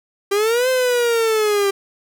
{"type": "linear two-way sweep", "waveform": "45% pulse", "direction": "up then down", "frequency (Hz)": [392, 520, 392], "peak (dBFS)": -15, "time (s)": [0.31, 1.71], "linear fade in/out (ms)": 10, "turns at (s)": 0.69, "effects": []}